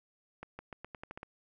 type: accelerating click train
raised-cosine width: 0.5 ms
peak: -28 dBFS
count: 9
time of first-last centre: 0.43-1.231 s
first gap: 160 ms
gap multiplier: 0.86
effects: none

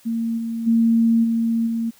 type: tone with level steps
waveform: sine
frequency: 228.9 Hz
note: A#3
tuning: 31 cents flat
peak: -20 / -23 / -13 / -17 / -20 dBFS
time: 0.05-1.91 s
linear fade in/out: 20 ms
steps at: 0.37 / 0.66 / 1.23 / 1.66 s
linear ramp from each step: 20 ms
effects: white hiss -53 dBFS RMS until 1.99 s

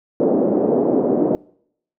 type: band-pass noise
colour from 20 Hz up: pink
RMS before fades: -17 dBFS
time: 0.2-1.35 s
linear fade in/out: 0 ms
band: 230 to 570 Hz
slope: 24 dB/octave
effects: noise-tail reverb RT60 0.7 s tail -25 dB re dry

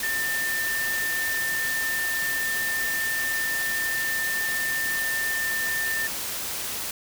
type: tone in noise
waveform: sine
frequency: 1794 Hz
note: A6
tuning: 33 cents sharp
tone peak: -25 dBFS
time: 0.03-6.07 s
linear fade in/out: 2 ms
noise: white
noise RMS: -31 dBFS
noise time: 0-6.91 s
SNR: +3 dB
effects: none

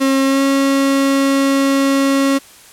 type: tone with pitch glide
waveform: 35% pulse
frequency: 269.7 to 273.9 Hz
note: C#4 to C#4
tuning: -47 to -21 cents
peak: -10 dBFS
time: 0-2.39 s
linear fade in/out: 20 ms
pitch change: +26 cents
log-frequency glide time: 0.26-0.42 s
effects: white hiss -42 dBFS RMS until 2.72 s + low-pass 12000 Hz 12 dB/octave

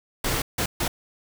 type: noise bursts at uneven times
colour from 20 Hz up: pink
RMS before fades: -25 dBFS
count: 3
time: 0.24-0.42 / 0.58-0.66 / 0.8-0.88 s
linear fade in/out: 5 ms
effects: none

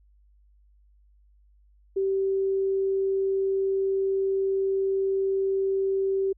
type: tone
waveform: sine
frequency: 387.4 Hz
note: G4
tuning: 20 cents flat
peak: -22 dBFS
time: 1.96-6.33 s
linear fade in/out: 10 ms
effects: added 50 Hz sine -56 dBFS peak until 6.37 s

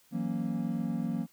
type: chord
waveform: triangle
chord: F# dominant seventh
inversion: third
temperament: equal with one note detuned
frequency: 164.81 / 185 / 233.1 / 275.7 Hz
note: E3 / F#3 / A#3 / C#4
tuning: 0 / 0 / 0 / -9 cents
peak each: -34 / -33 / -31 / -37 dBFS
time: 0.11-1.27 s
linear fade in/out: 50 ms
effects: white hiss -64 dBFS RMS until 1.32 s

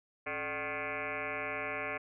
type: tone with frequency modulation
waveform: sine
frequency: 1400 Hz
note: F6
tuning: 4 cents sharp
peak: -34 dBFS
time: 0.26-1.98 s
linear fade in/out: 10 ms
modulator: 161 Hz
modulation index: 6.5
effects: none

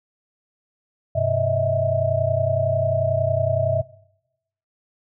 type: tone cluster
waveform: sine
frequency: 98.8 / 128.9 / 622 / 653 Hz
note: G2 / C3 / D#5 / E5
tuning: +14 / -26 / -1 / -17 cents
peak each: -25 / -26 / -24 / -21 dBFS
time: 1.15-3.82 s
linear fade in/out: 10 ms
effects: noise-tail reverb RT60 0.9 s tail -22 dB re dry

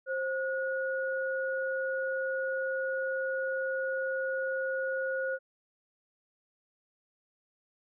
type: tone pair together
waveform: sine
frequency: 529 / 1451.1 Hz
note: C5 / F#6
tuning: +19 / -34 cents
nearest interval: octave + perfect fourth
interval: 1747 cents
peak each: -31 / -34 dBFS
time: 0.06-5.39 s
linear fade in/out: 50 ms
effects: none

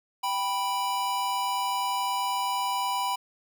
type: tone pair together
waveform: square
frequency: 784 / 985.2 Hz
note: G5 / B5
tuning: 0 / -5 cents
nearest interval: major third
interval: 395 cents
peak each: -32 / -28 dBFS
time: 0.23-3.16 s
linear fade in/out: 10 ms
effects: none

